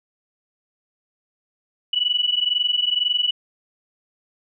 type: tone pair together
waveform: sine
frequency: 2940 / 2962 Hz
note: F#7 / F#7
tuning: -12 / +1 cents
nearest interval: unison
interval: 13 cents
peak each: -21 dBFS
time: 1.93-3.31 s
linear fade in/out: 5 ms
effects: none